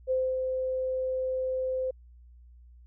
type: tone with ADSR envelope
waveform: sine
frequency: 517 Hz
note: C5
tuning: 21 cents flat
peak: -23 dBFS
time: 0.07-1.91 s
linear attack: 38 ms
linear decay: 250 ms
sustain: -4 dB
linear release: 7 ms
effects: added 60 Hz sine -50 dBFS peak until 2.86 s